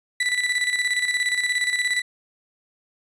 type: tone with tremolo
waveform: 35% pulse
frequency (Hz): 1975.5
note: B6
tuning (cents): 0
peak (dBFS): -17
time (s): 0.2-2.02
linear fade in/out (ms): 5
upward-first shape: square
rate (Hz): 17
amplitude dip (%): 55
effects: resampled to 22050 Hz